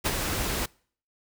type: noise with ADSR envelope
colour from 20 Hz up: pink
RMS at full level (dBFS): -24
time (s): 0.04-0.66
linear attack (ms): 22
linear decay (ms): 41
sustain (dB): -5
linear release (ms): 8
effects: noise-tail reverb RT60 0.5 s tail -25 dB re dry